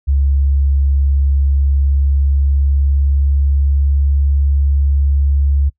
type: tone with pitch glide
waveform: sine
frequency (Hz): 69.3 to 70.06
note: C#2 to C#2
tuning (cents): 0 to +19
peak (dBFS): -10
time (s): 0.07-5.7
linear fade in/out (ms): 20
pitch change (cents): +19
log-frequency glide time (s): 1.52-4.35
effects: noise-tail reverb RT60 0.1 s tail -23 dB re dry